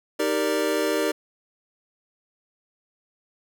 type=chord; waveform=square; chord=Eb major seventh; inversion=none; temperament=equal; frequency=311.1 / 392 / 466.2 / 587.3 Hz; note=Eb4 / G4 / Bb4 / D5; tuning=0 / 0 / 0 / 0 cents; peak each=-28 dBFS; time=0.19-1.12 s; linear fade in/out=10 ms; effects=none